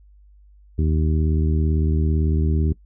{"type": "harmonic tone", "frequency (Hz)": 77.9, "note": "D#2", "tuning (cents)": 3, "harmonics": [1, 2, 3, 4, 5], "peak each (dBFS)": [-18, -24, -28, -30, -32], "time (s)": [0.78, 2.73], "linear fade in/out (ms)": 10, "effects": ["noise-tail reverb RT60 0.1 s tail -19 dB re dry", "added 50 Hz sine -47 dBFS peak until 2.85 s"]}